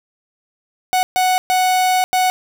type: tone bursts at uneven times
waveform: 45% pulse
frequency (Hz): 740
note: F#5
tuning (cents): 0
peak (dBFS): -13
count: 4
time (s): 0.93-1.03 / 1.16-1.38 / 1.5-2.04 / 2.13-2.3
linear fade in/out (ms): 0
effects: none